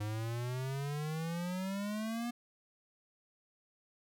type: exponential sweep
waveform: square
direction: up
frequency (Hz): 103.83 to 241.9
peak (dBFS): -36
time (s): 0-2.31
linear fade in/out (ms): 10
effects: none